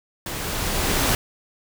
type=noise with level ramp; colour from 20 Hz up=pink; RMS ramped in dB=-30 to -19 dBFS; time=0.26-1.15 s; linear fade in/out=2 ms; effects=none